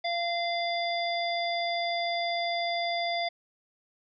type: harmonic tone with a mistuned harmonic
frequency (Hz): 689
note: F5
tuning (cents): -24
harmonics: 1 / 3 / 5 / 7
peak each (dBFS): -29 / -34 / -36 / -37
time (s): 0.04-3.29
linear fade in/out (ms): 10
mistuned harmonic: 5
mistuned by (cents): +31
effects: none